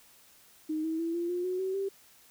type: tone with pitch steps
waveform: sine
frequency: 311.1 / 321.5 / 332.3 / 343.4 / 354.9 / 366.8 / 379 / 391.7 Hz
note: D#4 / E4 / E4 / F4 / F4 / F#4 / F#4 / G4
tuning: 0 / -43 / +14 / -29 / +28 / -15 / +42 / -1 cents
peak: -29 dBFS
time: 0.69-1.89 s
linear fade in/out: 10 ms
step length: 150 ms
effects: white hiss -59 dBFS RMS until 2.3 s